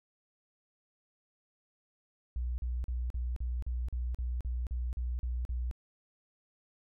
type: tone bursts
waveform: sine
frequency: 61 Hz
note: B1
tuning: 21 cents flat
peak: -31 dBFS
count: 13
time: 2.36-5.712 s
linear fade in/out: 0 ms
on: 220 ms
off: 41 ms
effects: none